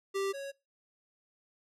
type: tone pair in turn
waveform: square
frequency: 392 / 553.4 Hz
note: G4 / C#5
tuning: 0 / -3 cents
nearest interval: tritone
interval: 597 cents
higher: second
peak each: -31 / -39 dBFS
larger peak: first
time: 0.14-0.33 / 0.33-0.52 s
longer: neither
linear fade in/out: 20 ms
effects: noise-tail reverb RT60 0.3 s tail -24 dB re dry + low-pass 11000 Hz 12 dB/octave